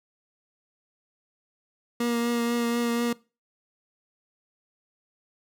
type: tone with vibrato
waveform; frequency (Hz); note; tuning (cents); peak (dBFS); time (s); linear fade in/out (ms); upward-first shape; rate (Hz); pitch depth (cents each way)
30% pulse; 236.3; A#3; +24; -21; 2-3.13; 5; triangle; 4.1; 19
effects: noise-tail reverb RT60 0.3 s tail -21 dB re dry